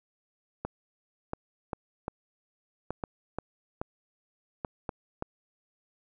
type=clicks; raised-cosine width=1 ms; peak=-18 dBFS; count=11; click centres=0.65 / 1.334 / 1.732 / 2.081 / 2.906 / 3.038 / 3.386 / 3.815 / 4.648 / 4.892 / 5.224 s; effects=none